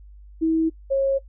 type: tone pair in turn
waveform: sine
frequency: 322.9 / 544.3 Hz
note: E4 / C#5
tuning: -36 / -32 cents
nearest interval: major sixth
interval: 904 cents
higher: second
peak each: -17 dBFS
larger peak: neither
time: 0.41-0.7 / 0.9-1.19 s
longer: neither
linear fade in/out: 20 ms
effects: noise-tail reverb RT60 0.1 s tail -22 dB re dry + added 50 Hz sine -42 dBFS peak until 1.28 s